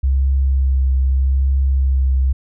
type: tone with vibrato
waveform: sine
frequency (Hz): 66.6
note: C2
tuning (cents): +31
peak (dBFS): -12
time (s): 0.03-2.33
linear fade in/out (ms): 10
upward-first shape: triangle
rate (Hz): 0.82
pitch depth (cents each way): 25
effects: none